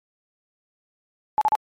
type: tone bursts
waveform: sine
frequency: 856 Hz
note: A5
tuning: 48 cents flat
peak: -15 dBFS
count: 3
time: 1.38-1.553 s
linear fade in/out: 0 ms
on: 33 ms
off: 37 ms
effects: MP3 64 kbps